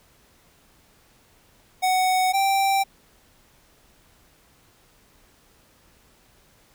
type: tone pair in turn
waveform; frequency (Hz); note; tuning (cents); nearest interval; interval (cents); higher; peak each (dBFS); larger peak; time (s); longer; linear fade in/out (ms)
square; 744 / 782.1; F#5 / G5; +9 / -4; minor second; 87; second; -19; neither; 1.82-2.33 / 2.33-2.84; neither; 20
effects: pink hiss -58 dBFS RMS until 6.74 s